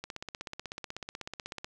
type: click train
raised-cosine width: 0.2 ms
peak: -21 dBFS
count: 27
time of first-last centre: 0.04-1.645 s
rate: 16.2 Hz
effects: none